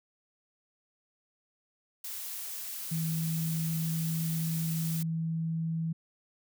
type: noise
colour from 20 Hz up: blue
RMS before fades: -39 dBFS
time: 2.04-5.03 s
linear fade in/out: 5 ms
type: tone with pitch glide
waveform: sine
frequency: 162 to 163.13 Hz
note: E3 to E3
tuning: -30 to -18 cents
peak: -29 dBFS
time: 2.91-5.93 s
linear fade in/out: 10 ms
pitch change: +12 cents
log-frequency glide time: 3.41-5.73 s
effects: none